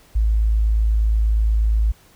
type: tone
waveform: sine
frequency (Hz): 54.2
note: A1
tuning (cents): -25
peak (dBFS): -14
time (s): 0.15-1.92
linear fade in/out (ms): 10
effects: pink hiss -52 dBFS RMS until 2.15 s